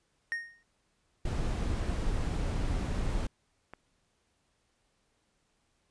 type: tone with exponential decay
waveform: triangle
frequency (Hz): 1855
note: A#6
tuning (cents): -9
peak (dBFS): -26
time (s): 0.32-0.63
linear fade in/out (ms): 0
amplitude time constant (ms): 67
type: noise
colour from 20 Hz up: brown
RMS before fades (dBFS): -31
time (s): 1.25-3.27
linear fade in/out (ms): 5
type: click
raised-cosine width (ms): 0.5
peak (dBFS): -29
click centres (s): 3.736
effects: pink hiss -74 dBFS RMS until 5.9 s + resampled to 22050 Hz